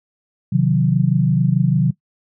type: chord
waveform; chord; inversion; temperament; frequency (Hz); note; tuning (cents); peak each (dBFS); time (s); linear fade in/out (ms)
sine; C diminished; none; equal with one note detuned; 130.81 / 155.56 / 182.24; C3 / Eb3 / Gb3; 0 / 0 / -26; -17; 0.52-1.91; 10
effects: noise-tail reverb RT60 0.1 s tail -19 dB re dry